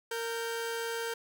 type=tone pair together; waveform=sawtooth; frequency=461.6 / 1568 Hz; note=A#4 / G6; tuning=-17 / 0 cents; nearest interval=octave + major sixth; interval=2117 cents; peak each=-30 / -36 dBFS; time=0.11-1.14 s; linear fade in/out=5 ms; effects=none